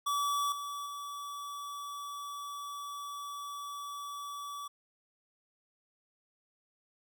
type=tone with level steps; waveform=square; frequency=1148 Hz; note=D6; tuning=40 cents flat; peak=-30 / -38 / -40 dBFS; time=0.06-4.68 s; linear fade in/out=10 ms; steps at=0.52 / 0.86 s; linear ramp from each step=2 ms; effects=none